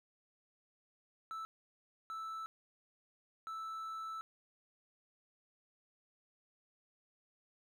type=tone bursts at uneven times; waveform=triangle; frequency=1317 Hz; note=E6; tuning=2 cents flat; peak=-39 dBFS; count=3; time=1.31-1.45 / 2.1-2.46 / 3.47-4.21 s; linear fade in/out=0 ms; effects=none